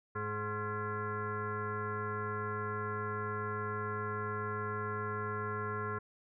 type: tone with frequency modulation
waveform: sine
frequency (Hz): 739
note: F#5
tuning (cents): -2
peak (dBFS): -34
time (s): 0.15-5.99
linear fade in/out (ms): 10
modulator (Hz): 317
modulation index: 2.6
effects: none